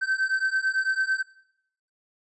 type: beating tone pair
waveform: triangle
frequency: 1540 / 1549 Hz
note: G6 / G6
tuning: -31 / -21 cents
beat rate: 9 Hz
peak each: -24 / -24 dBFS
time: 0.01-1.23 s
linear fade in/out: 20 ms
effects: noise-tail reverb RT60 0.7 s tail -17 dB re dry + resampled to 22050 Hz